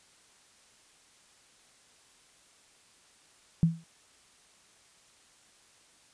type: tone with exponential decay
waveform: sine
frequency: 164.9 Hz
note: E3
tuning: 1 cent sharp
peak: -16 dBFS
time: 3.63-3.84 s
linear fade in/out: 0 ms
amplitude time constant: 45 ms
effects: white hiss -61 dBFS RMS until 6.13 s + resampled to 22050 Hz